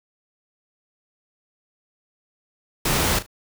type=noise with echo; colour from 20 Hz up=pink; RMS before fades=-21 dBFS; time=2.85-3.19 s; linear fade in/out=5 ms; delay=37 ms; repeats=2; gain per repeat=-13 dB; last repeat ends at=3.264 s; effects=none